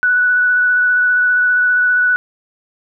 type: tone with vibrato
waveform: sine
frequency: 1480 Hz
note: F#6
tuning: in tune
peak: -10 dBFS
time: 0.03-2.16 s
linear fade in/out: 0 ms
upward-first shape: sine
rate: 15 Hz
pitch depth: 13 cents each way
effects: none